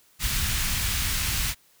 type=band-stop noise; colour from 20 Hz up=pink; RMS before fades=-26 dBFS; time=0.19-1.55 s; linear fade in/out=50 ms; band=120 to 1800 Hz; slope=12 dB/octave; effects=white hiss -60 dBFS RMS until 1.8 s